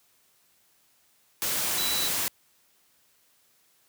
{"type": "tone in noise", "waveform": "sine", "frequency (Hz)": 3951, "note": "B7", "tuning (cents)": 0, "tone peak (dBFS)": -29, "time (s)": [1.78, 2.08], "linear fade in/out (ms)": 0, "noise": "white", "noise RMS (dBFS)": -28, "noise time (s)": [1.42, 2.28], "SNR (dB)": -4, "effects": ["white hiss -65 dBFS RMS until 3.88 s", "high-pass 60 Hz 12 dB/octave"]}